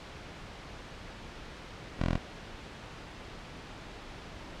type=tone; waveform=10% pulse; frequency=42.67 Hz; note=F1; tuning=39 cents flat; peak=-19 dBFS; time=1.99-2.18 s; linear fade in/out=10 ms; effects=pink hiss -45 dBFS RMS until 4.6 s + low-pass 4000 Hz 12 dB/octave